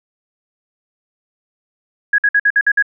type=tone bursts; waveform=sine; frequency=1661.2 Hz; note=G#6; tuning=in tune; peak=-9 dBFS; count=7; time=2.13-2.825 s; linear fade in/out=5 ms; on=53 ms; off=54 ms; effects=none